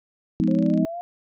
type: click train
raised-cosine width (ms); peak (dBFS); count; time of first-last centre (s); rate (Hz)
0.2; -27; 11; 0.4-0.776; 26.6
type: chord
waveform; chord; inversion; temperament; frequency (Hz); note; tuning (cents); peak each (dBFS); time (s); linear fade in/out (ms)
sine; F half-diminished seventh; none; just; 174.61 / 209.5 / 251.4 / 314.3; F3 / Ab3 / Cb4 / Eb4; 0 / +15 / +31 / +18; -23; 0.4-0.85; 0
type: exponential sweep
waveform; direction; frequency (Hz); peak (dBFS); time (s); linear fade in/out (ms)
sine; up; 523.3 to 712; -29; 0.48-1.01; 0
effects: none